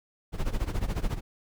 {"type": "noise with tremolo", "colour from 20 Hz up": "brown", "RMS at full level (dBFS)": -25, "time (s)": [0.32, 1.21], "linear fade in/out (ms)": 50, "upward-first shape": "sine", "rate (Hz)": 14, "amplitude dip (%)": 85, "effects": []}